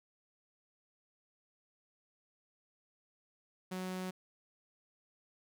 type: tone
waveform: sawtooth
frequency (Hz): 185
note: F#3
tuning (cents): 0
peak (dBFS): -34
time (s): 3.71-4.11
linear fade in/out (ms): 10
effects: none